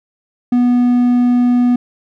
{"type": "tone", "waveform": "triangle", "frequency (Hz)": 244.9, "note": "B3", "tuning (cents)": -14, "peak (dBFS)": -7, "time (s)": [0.52, 1.76], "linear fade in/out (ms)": 5, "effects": []}